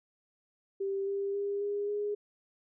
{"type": "tone with pitch steps", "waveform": "sine", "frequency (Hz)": [392, 397.2, 402.6, 407.9, 413.4], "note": ["G4", "G4", "G4", "G#4", "G#4"], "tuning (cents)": [0, 23, 46, -31, -8], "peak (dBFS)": -30, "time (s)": [0.8, 2.15], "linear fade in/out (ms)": 10, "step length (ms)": 270, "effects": []}